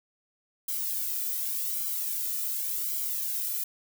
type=noise with flanger; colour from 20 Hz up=violet; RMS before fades=-31 dBFS; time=0.68-3.64 s; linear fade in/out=5 ms; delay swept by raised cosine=1.1 to 1.85 ms; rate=0.88 Hz; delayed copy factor=-0.8; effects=none